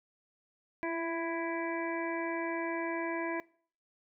harmonic tone with a mistuned harmonic, 331.3 Hz, E4, 9 cents sharp, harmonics 1 / 2 / 3 / 5 / 6 / 7, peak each -35 / -38 / -40 / -42 / -43 / -43 dBFS, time 0.83-3.4 s, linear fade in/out 0 ms, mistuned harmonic 1, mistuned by +22 cents, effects noise-tail reverb RT60 0.5 s tail -23 dB re dry

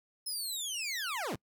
20% pulse linear sweep, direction down, 5200 to 71.8 Hz, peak -29 dBFS, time 0.26-1.36 s, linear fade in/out 10 ms, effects noise-tail reverb RT60 0.1 s tail -26 dB re dry

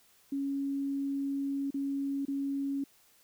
sine tone with dropouts, 277.2 Hz, C#4, in tune, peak -30 dBFS, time 0.32-2.84 s, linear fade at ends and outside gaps 5 ms, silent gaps 1.706-1.742 / 2.253-2.281 s, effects white hiss -64 dBFS RMS until 3.23 s

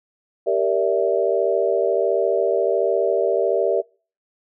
sine chord, E half-diminished seventh, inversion first, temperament equal with one note detuned, 392 / 466.2 / 577.9 / 659.3 Hz, G4 / Bb4 / D5 / E5, 0 / 0 / -28 / 0 cents, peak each -22 dBFS, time 0.46-3.82 s, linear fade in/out 20 ms, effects noise-tail reverb RT60 0.4 s tail -26 dB re dry

